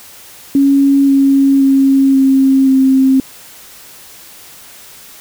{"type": "tone with pitch steps", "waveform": "sine", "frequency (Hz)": [277.2, 274.2, 271.2, 268.2, 265.3], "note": ["C#4", "C#4", "C#4", "C4", "C4"], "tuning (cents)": [0, -19, -38, 43, 24], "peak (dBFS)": -6, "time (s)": [0.55, 3.2], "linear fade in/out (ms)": 2, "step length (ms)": 530, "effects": ["white hiss -37 dBFS RMS until 5.2 s"]}